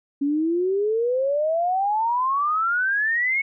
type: exponential sweep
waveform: sine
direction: up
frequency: 276.6 to 2217 Hz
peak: -19 dBFS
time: 0.21-3.42 s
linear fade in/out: 10 ms
effects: none